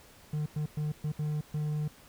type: tone bursts at uneven times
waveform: triangle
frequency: 150.9 Hz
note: D3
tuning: 47 cents sharp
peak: -27 dBFS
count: 6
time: 0.33-0.46 / 0.56-0.66 / 0.77-0.92 / 1.04-1.12 / 1.19-1.41 / 1.54-1.88 s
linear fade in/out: 5 ms
effects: pink hiss -56 dBFS RMS until 2.08 s